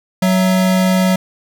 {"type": "tone pair together", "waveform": "square", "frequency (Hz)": [186.33, 664], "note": ["F#3", "E5"], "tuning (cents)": [12, 12], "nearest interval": "octave + minor seventh", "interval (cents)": 2200, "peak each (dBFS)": [-12, -22], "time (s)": [0.22, 1.16], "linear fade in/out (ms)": 5, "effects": []}